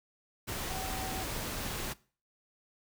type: tone in noise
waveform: sine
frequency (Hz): 759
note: F#5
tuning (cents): +44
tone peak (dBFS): -41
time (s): 0.69-1.24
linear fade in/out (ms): 20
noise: pink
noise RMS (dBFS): -37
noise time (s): 0.47-1.94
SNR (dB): -7
effects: noise-tail reverb RT60 0.4 s tail -21 dB re dry